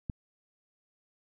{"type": "click", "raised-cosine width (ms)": 5, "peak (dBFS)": -21, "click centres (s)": 0.098, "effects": []}